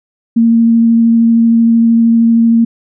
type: tone with vibrato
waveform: sine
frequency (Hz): 230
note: A#3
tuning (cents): -23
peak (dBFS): -5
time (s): 0.36-2.65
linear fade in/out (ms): 10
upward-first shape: triangle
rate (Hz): 13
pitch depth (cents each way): 12
effects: none